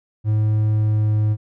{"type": "tone with pitch glide", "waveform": "triangle", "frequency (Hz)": [107.4, 106.78], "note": ["A2", "G#2"], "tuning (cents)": [-41, 49], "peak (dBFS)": -13, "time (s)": [0.24, 1.37], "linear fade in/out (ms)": 50, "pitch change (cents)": -10, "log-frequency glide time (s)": [0.69, 1.14], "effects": []}